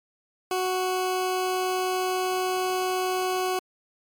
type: tone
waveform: 20% pulse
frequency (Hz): 370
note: F#4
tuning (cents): 0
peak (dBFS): -19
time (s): 0.51-3.59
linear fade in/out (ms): 2
effects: MP3 96 kbps